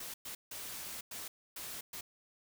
white noise bursts at uneven times, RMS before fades -44 dBFS, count 6, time 0-0.14 / 0.25-0.35 / 0.51-1.01 / 1.11-1.28 / 1.56-1.81 / 1.93-2.01 s, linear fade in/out 5 ms, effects none

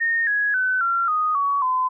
sine tone with pitch steps, 1840 / 1667.9 / 1511.9 / 1370.5 / 1242.3 / 1126.1 / 1020.8 Hz, A#6 / G#6 / F#6 / F6 / D#6 / C#6 / C6, -23 / +7 / +37 / -33 / -3 / +27 / -43 cents, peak -18 dBFS, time 0-1.89 s, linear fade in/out 20 ms, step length 270 ms, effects none

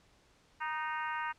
harmonic tone with a mistuned harmonic, 308.8 Hz, D#4, 13 cents flat, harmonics 3 / 4 / 5 / 6 / 7 / 8 / 9, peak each -37 / -41 / -40 / -43 / -48 / -51 / -50 dBFS, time 0.6-1.33 s, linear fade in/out 20 ms, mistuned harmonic 3, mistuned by +27 cents, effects pink hiss -66 dBFS RMS until 1.38 s + low-pass 7000 Hz 12 dB/octave

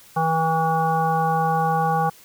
harmonic tone, 161.6 Hz, E3, 34 cents flat, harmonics 1 / 3 / 5 / 7 / 9, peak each -24 / -28 / -20 / -26 / -32 dBFS, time 0.16-2.1 s, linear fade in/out 10 ms, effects white hiss -49 dBFS RMS until 2.24 s

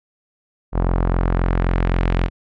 sawtooth tone with low-pass filter sweep, 43.8 Hz, F1, 6 cents sharp, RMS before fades -18 dBFS, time 0.72-2.3 s, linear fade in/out 50 ms, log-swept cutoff 1000 to 2800 Hz, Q 1.2, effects none

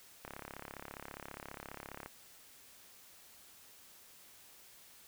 click train, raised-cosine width 0.5 ms, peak -29 dBFS, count 64, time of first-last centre 0.25-2.06 s, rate 34.8 Hz, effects white hiss -59 dBFS RMS until 5.07 s

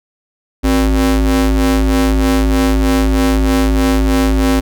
40% pulse ring-modulated tone, 105.6 Hz, G#2, 29 cents sharp, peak -6 dBFS, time 0.63-4.61 s, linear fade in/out 20 ms, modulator 160 Hz, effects none

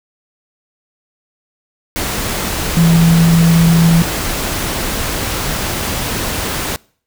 sine tone in noise, 166.7 Hz, E3, 20 cents sharp, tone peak -7 dBFS, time 2.77-4.02 s, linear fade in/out 0 ms, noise pink, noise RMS -19 dBFS, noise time 1.96-6.76 s, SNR +9 dB, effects noise-tail reverb RT60 0.5 s tail -25 dB re dry

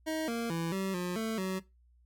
25% pulse tone with pitch steps, 316.1 / 232.5 / 166.2 / 192.2 / 178.6 / 222.4 / 188.2 Hz, D#4 / A#3 / E3 / G3 / F3 / A3 / F#3, +27 / -4 / +15 / -34 / +39 / +19 / +30 cents, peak -28 dBFS, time 0.06-1.6 s, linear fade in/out 20 ms, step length 220 ms, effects noise-tail reverb RT60 0.2 s tail -17 dB re dry + added 60 Hz sine -61 dBFS peak until 2.05 s

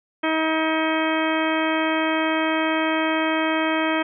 harmonic tone, 317.7 Hz, D#4, 36 cents sharp, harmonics 1 / 2 / 3 / 4 / 5 / 6 / 7 / 8 / 10, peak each -23 / -26 / -28 / -29 / -30 / -31 / -31 / -32 / -33 dBFS, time 0.23-4.03 s, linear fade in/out 10 ms, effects none

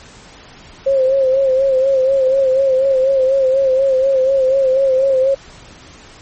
sine tone with vibrato, 532 Hz, C5, 29 cents sharp, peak -10 dBFS, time 0.86-5.35 s, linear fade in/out 10 ms, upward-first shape sine, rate 4.1 Hz, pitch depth 51 cents each way, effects pink hiss -40 dBFS RMS until 6.21 s + MP3 32 kbps

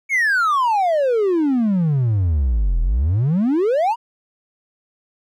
triangle exponential two-way sweep, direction down then up, 2255 to 38.83 to 989 Hz, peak -12 dBFS, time 0.09-3.96 s, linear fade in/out 50 ms, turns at 2.81 s, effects tanh soft clip ceiling -8 dBFS

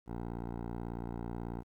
10% pulse tone with low-pass filter, 58.27 Hz, A#1, in tune, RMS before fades -40 dBFS, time 0.06-1.64 s, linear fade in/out 50 ms, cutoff 880 Hz, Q 1.1, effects 11-bit

